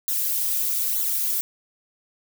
violet noise with flanger, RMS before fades -24 dBFS, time 0.08-1.41 s, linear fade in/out 0 ms, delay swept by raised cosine 0.37 to 5.77 ms, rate 1.1 Hz, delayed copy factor -0.9, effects none

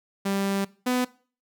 sawtooth tone pair in turn, 196.9 / 250.2 Hz, G3 / B3, +8 / +23 cents, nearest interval major third, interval 415 cents, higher second, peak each -20 / -18 dBFS, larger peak second, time 0.25-0.65 / 0.86-1.05 s, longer first, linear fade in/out 10 ms, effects noise-tail reverb RT60 0.4 s tail -21 dB re dry

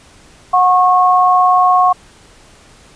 sine tone pair together, 730 / 1093 Hz, F#5 / C#6, -24 / -25 cents, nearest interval perfect fifth, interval 699 cents, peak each -10 dBFS, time 0.53-1.93 s, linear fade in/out 10 ms, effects pink hiss -44 dBFS RMS until 2.95 s + resampled to 22050 Hz

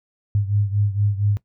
sine beating tone pair, 101.2 / 105.5 Hz, G#2 / G#2, -44 / +28 cents, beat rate 4.3 Hz, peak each -19 / -23 dBFS, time 0.35-1.37 s, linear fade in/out 0 ms, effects noise-tail reverb RT60 0.1 s tail -18 dB re dry

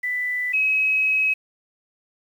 sine tone pair in turn, 1987 / 2553 Hz, B6 / D#7, +10 / +44 cents, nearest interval major third, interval 434 cents, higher second, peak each -22 / -17 dBFS, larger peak second, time 0.03-0.53 / 0.53-1.34 s, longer second, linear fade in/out 10 ms, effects 8-bit

